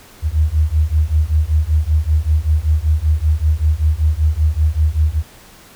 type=beating tone pair; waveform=sine; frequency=74.7 / 79.9 Hz; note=D2 / D#2; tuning=+30 / +47 cents; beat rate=5.2 Hz; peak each=-15 dBFS; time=0.22-5.23 s; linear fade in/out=50 ms; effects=pink hiss -43 dBFS RMS until 5.75 s